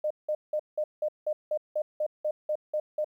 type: tone bursts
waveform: sine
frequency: 608 Hz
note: D#5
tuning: 40 cents flat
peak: -25 dBFS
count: 13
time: 0.04-3.045 s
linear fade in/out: 5 ms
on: 65 ms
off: 180 ms
effects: 11-bit